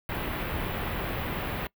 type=band-stop noise; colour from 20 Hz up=pink; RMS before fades=-32 dBFS; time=0.09-1.67 s; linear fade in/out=2 ms; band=3100 to 15000 Hz; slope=24 dB/octave; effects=noise-tail reverb RT60 0.1 s tail -23 dB re dry